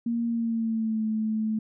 sine tone with pitch glide, 233.6 to 218 Hz, A#3 to A3, +4 to -16 cents, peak -24 dBFS, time 0.06-1.59 s, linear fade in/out 5 ms, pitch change -120 cents, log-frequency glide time 0.26-1.04 s, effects none

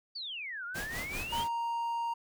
sine exponential two-way sweep, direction down then up, 4699 to 1382 to 3263 Hz, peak -37 dBFS, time 0.15-1.44 s, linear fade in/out 10 ms, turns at 0.65 s
pink noise with tremolo, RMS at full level -38 dBFS, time 0.74-1.49 s, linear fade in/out 20 ms, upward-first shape sine, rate 5.1 Hz, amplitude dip 70%
triangle tone, 932.3 Hz, A#5, in tune, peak -29 dBFS, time 1.32-2.14 s, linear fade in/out 10 ms
effects none

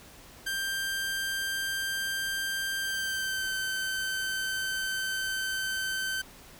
sawtooth tone with pitch glide, 1580 to 1542.1 Hz, G6 to G6, +13 to -29 cents, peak -26 dBFS, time 0.46-6.22 s, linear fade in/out 10 ms, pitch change -42 cents, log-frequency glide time 2.8-3.51 s, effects pink hiss -51 dBFS RMS until 6.59 s

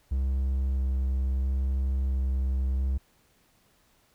triangle tone with vibrato, 66 Hz, C2, 16 cents sharp, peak -22 dBFS, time 0.11-2.98 s, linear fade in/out 10 ms, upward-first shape square, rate 0.75 Hz, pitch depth 9 cents each way, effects pink hiss -65 dBFS RMS until 4.14 s

